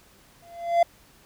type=tone with exponential growth; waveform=triangle; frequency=685 Hz; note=F5; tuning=34 cents flat; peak=-11 dBFS; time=0.42-0.83 s; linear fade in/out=5 ms; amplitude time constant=89 ms; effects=pink hiss -56 dBFS RMS until 1.25 s